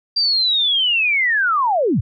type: linear sweep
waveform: sine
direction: down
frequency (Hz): 4753 to 73.42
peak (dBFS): -14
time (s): 0.16-2.01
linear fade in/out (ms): 10
effects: none